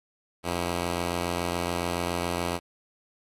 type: tone pair together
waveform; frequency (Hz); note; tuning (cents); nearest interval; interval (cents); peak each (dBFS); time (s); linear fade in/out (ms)
5% pulse; 87.1 / 322.8; F2 / E4; -4 / -36; octave + major seventh; 2268; -16 / -27; 0.43-2.6; 50
effects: resampled to 32000 Hz